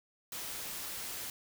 white noise, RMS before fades -41 dBFS, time 0.32-1.3 s, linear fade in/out 2 ms, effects none

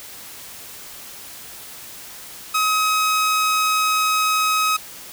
sawtooth tone, 1270 Hz, D#6, 35 cents sharp, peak -13 dBFS, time 2.54-4.77 s, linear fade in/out 10 ms, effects white hiss -38 dBFS RMS until 5.12 s

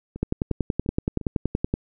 two click trains, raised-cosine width 3 ms, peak -9 / -22 dBFS, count 17 / 4, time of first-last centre 0.23-1.739 / 0.16-1.213 s, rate 10.6 / 2.85 Hz, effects none

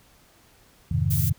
sine chord, F minor seventh, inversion none, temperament equal with one note detuned, 86.2 / 103.83 / 130.81 / 155.56 Hz, F2 / Ab2 / C3 / Eb3, -22 / 0 / 0 / 0 cents, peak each -26 dBFS, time 0.91-1.33 s, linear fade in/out 5 ms
violet noise, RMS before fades -29 dBFS, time 1.1-1.3 s, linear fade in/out 10 ms
effects pink hiss -57 dBFS RMS until 1.38 s

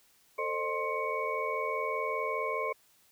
sine tone cluster, 446.5 / 526 / 611 / 1058 / 2237 Hz, A4 / C5 / D#5 / C6 / C#7, +25 / +9 / -32 / +19 / +15 cents, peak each -36 / -38 / -38 / -34 / -37 dBFS, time 0.38-2.73 s, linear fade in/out 10 ms, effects white hiss -65 dBFS RMS until 3.11 s

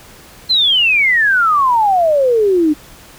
sine exponential sweep, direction down, 4186 to 292 Hz, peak -9 dBFS, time 0.49-2.74 s, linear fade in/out 20 ms, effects pink hiss -40 dBFS RMS until 3.18 s

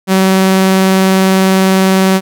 sawtooth tone with vibrato, 190 Hz, F#3, 46 cents sharp, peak -3 dBFS, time 0.07-2.21 s, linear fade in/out 50 ms, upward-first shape sine, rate 20 Hz, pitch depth 13 cents each way, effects none

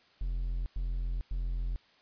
triangle tone bursts, 43.18 Hz, F1, 19 cents flat, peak -28 dBFS, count 3, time 0.21-1.76 s, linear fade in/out 0 ms, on 450 ms, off 100 ms, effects white hiss -63 dBFS RMS until 2.01 s + resampled to 11025 Hz

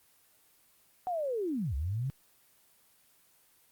sine linear two-way sweep, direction down then up, 750 to 62.9 to 141.1 Hz, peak -30 dBFS, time 1.07-2.1 s, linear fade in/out 0 ms, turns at 1.75 s, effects white hiss -65 dBFS RMS until 3.71 s + Opus 24 kbps

